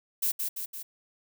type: noise with echo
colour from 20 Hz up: violet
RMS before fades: -27 dBFS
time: 0.22-0.32 s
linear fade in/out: 10 ms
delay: 170 ms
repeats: 3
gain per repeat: -4 dB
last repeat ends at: 0.83 s
effects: none